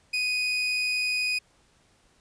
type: tone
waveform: 30% pulse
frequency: 2489 Hz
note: D#7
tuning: in tune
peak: -22 dBFS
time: 0.13-1.39 s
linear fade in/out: 10 ms
effects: pink hiss -63 dBFS RMS until 2.2 s + resampled to 22050 Hz